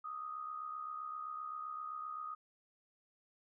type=tone with amplitude modulation; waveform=sine; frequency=1244.5 Hz; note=D#6; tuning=in tune; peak=-38 dBFS; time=0.04-2.35 s; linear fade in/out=10 ms; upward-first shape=sine; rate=67.7 Hz; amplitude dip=60%; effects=none